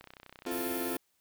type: click train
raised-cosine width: 0.3 ms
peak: -32 dBFS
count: 20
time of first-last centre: 0.01-0.611 s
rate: 31.6 Hz
type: chord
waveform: 35% pulse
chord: F major seventh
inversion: second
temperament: equal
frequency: 261.6 / 329.6 / 349.2 / 440 Hz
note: C4 / E4 / F4 / A4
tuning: 0 / 0 / 0 / 0 cents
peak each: -36 / -41 / -35 / -39 dBFS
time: 0.46-0.97 s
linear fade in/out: 5 ms
type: band-stop noise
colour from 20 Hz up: white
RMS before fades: -40 dBFS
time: 0.51-0.97 s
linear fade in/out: 5 ms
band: 310 to 9300 Hz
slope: 48 dB/octave
effects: white hiss -74 dBFS RMS until 1.2 s